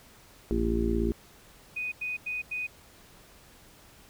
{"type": "harmonic tone", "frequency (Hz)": 57, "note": "A#1", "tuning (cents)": -38, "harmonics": [1, 2, 3, 4, 5, 6, 7], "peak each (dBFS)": [-29, -39, -39, -30, -40, -30, -32], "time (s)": [0.51, 1.12], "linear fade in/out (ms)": 0}
{"type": "tone bursts", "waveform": "sine", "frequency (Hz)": 2489, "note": "D#7", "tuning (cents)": 0, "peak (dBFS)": -30, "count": 4, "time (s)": [1.76, 2.67], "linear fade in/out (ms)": 10, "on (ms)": 160, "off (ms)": 90}
{"effects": ["pink hiss -55 dBFS RMS until 4.09 s"]}